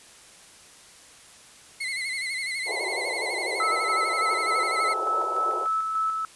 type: tone with vibrato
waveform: 35% pulse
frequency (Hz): 2100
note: C7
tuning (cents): +6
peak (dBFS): -26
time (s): 1.8-4.94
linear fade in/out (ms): 10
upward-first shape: sine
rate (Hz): 12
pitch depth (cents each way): 81
type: band-pass noise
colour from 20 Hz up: pink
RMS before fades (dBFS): -33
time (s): 2.65-5.68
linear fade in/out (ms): 50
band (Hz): 350 to 990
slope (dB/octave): 96
type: tone with tremolo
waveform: sine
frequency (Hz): 1306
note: E6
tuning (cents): -17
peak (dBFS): -22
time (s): 3.6-6.25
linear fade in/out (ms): 2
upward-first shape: square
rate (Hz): 3.4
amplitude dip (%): 35
effects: white hiss -50 dBFS RMS until 6.35 s + resampled to 24000 Hz